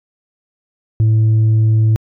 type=tone; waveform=sine; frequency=110 Hz; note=A2; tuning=in tune; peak=-6 dBFS; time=1-1.96 s; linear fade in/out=0 ms; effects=tanh soft clip ceiling -8 dBFS